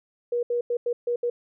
sine tone bursts at uneven times, 480 Hz, B4, 49 cents flat, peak -22 dBFS, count 6, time 0.32-0.43 / 0.5-0.61 / 0.7-0.77 / 0.86-0.93 / 1.07-1.16 / 1.23-1.3 s, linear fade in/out 5 ms, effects none

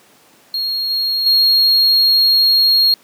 triangle tone with level steps, 4272 Hz, C8, 35 cents sharp, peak -16 / -14 / -8 dBFS, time 0.54-2.94 s, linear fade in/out 2 ms, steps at 0.9 / 1.26 s, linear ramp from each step 5 ms, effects pink hiss -49 dBFS RMS until 3.03 s + high-pass 200 Hz 12 dB/octave

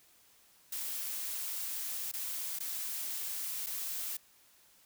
blue noise with dropouts, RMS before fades -38 dBFS, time 0.72-4.17 s, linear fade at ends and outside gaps 5 ms, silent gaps 2.116-2.136 / 2.589-2.602 / 3.663-3.667 s, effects white hiss -64 dBFS RMS until 4.85 s

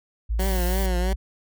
sine tone, 55 Hz, A1, in tune, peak -21 dBFS, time 0.29-1.16 s, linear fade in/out 20 ms
15% pulse tone with vibrato, 185 Hz, F#3, in tune, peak -20 dBFS, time 0.39-1.13 s, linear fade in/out 2 ms, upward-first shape triangle, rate 3 Hz, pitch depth 93 cents each way
blue noise, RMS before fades -35 dBFS, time 0.4-0.86 s, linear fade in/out 0 ms
effects none

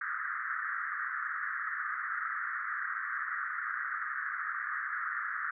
pink band-pass noise, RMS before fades -36 dBFS, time 0.01-5.51 s, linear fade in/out 5 ms, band 1200 to 1900 Hz, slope 96 dB/octave, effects none

